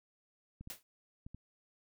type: clicks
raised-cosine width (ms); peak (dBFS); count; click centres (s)
5; -35; 4; 0.61 / 0.674 / 1.265 / 1.346
type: noise with exponential decay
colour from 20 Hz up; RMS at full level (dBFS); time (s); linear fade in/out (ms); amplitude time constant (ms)
white; -40; 0.7-0.83; 1; 28
effects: none